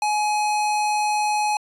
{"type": "tone", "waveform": "square", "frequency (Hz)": 842, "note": "G#5", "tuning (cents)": 24, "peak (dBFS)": -20, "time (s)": [0.02, 1.57], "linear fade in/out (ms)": 2, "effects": ["resampled to 24000 Hz"]}